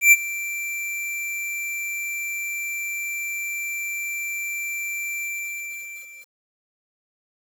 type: tone with ADSR envelope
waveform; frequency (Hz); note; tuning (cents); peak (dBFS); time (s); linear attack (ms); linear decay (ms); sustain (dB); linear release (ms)
square; 2349; D7; 0; -8; 0.01-6.34; 110; 36; -19; 1100
effects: 8-bit